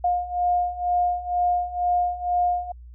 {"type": "beating tone pair", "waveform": "sine", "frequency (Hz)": [710, 712.1], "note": ["F5", "F5"], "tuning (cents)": [28, 33], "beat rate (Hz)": 2.1, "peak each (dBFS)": [-25, -22], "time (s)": [0.04, 2.72], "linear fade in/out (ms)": 5, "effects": ["added 60 Hz sine -40 dBFS peak until 2.94 s"]}